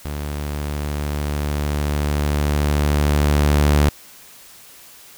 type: tone with level ramp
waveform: sawtooth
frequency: 73.42 Hz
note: D2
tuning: in tune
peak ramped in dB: -21 to -8 dBFS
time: 0.05-3.89 s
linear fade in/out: 0 ms
effects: white hiss -44 dBFS RMS until 5.17 s